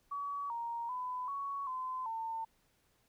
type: tone with pitch steps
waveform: sine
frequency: 1135 / 934 / 1003 / 1116 / 1025 / 901 Hz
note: C#6 / A#5 / B5 / C#6 / C6 / A5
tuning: +41 / +3 / +26 / +11 / -36 / +41 cents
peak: -36 dBFS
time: 0.11-2.45 s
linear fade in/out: 10 ms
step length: 390 ms
effects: pink hiss -73 dBFS RMS until 3.08 s